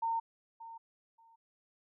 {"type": "tone with echo", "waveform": "sine", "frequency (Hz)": 913, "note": "A#5", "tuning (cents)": -36, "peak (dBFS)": -30, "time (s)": [0.02, 0.2], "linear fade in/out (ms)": 10, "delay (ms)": 580, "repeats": 2, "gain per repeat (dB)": -15, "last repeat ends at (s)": 1.36, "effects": []}